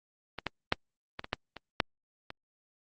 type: clicks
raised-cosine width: 0.3 ms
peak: -20 / -14 / -7 / -20 / -23 / -12 / -25 / -7 / -24 dBFS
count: 9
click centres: 0.387 / 0.467 / 0.724 / 1.194 / 1.244 / 1.331 / 1.567 / 1.802 / 2.304 s
effects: Opus 32 kbps